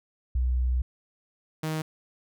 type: tone pair in turn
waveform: sine / sawtooth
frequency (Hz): 62.4 / 156.94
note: B1 / D#3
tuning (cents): +19 / +15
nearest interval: octave + major third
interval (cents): 1596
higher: second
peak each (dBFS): -22 / -24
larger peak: first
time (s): 0.35-0.82 / 1.63-1.82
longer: first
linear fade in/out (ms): 5
effects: none